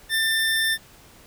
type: tone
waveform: 25% pulse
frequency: 1788 Hz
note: A6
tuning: 27 cents sharp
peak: -16 dBFS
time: 0.09-0.78 s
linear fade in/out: 50 ms
effects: pink hiss -50 dBFS RMS until 1.26 s